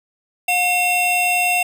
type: tone pair together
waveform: square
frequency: 719 / 2715 Hz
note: F#5 / F7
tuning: -50 / -50 cents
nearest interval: octave + major seventh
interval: 2300 cents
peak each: -20 / -18 dBFS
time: 0.48-1.63 s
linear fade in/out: 5 ms
effects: none